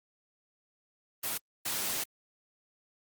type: noise bursts at uneven times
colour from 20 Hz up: white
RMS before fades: -33 dBFS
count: 2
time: 1.23-1.38 / 1.65-2.04 s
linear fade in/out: 10 ms
effects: high-pass 100 Hz 12 dB/octave + Opus 24 kbps